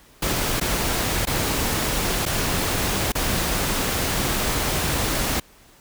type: noise with dropouts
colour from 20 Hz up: pink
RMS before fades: -23 dBFS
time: 0.22-5.4 s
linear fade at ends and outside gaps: 5 ms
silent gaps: 0.6-0.611 / 1.254-1.27 / 2.255-2.261 / 3.121-3.151 s
effects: pink hiss -52 dBFS RMS until 5.8 s